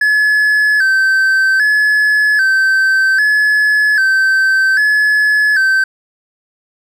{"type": "tone with vibrato", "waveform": "triangle", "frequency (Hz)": 1626, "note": "G#6", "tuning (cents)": -37, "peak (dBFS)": -7, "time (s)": [0.01, 5.84], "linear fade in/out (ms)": 5, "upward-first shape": "square", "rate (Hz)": 0.63, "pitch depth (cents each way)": 84, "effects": []}